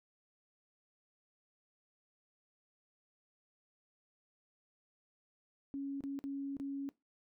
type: tone with dropouts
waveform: sine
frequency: 277.2 Hz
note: C#4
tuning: in tune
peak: -37 dBFS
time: 5.74-6.89 s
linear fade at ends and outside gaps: 0 ms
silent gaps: 6.007-6.038 / 6.19-6.24 / 6.568-6.599 s
effects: noise-tail reverb RT60 0.2 s tail -19 dB re dry